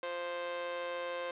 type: tone with amplitude modulation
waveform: sawtooth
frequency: 523.3 Hz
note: C5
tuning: in tune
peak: -29 dBFS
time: 0.03-1.31 s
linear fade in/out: 2 ms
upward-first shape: sine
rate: 173 Hz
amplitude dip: 65%
effects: resampled to 8000 Hz + 10-bit